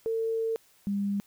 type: tone pair in turn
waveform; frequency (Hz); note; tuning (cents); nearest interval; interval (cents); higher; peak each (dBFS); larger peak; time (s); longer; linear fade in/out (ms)
sine; 450.5 / 200.7; A4 / G3; +41 / +41; octave + major second; 1400; first; -26; neither; 0.06-0.56 / 0.87-1.2; first; 0
effects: white hiss -62 dBFS RMS until 1.26 s